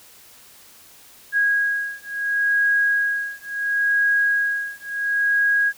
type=beating tone pair; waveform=sine; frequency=1645 / 1645.72 Hz; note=G#6 / G#6; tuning=-17 / -16 cents; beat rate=0.72 Hz; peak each=-21 dBFS; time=1.32-5.73 s; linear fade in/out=50 ms; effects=white hiss -48 dBFS RMS until 5.77 s